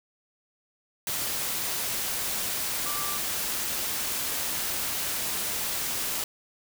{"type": "tone in noise", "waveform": "sine", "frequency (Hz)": 1173, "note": "D6", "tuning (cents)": -2, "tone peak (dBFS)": -35, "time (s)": [2.86, 3.18], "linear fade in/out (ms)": 2, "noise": "white", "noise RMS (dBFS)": -30, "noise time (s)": [1.07, 6.24], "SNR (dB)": -8, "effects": []}